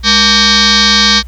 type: tone with frequency modulation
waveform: sine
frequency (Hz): 207.2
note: G#3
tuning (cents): -4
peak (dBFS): -5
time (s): 0.03-1.23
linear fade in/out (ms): 50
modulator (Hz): 685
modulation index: 7.3
effects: added 60 Hz sine -24 dBFS peak until 1.27 s + pink hiss -47 dBFS RMS until 1.27 s